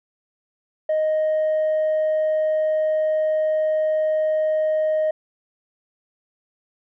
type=tone with tanh clipping; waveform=triangle; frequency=622.3 Hz; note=D#5; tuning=in tune; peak=-18 dBFS; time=0.89-5.11 s; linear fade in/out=5 ms; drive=6 dB; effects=none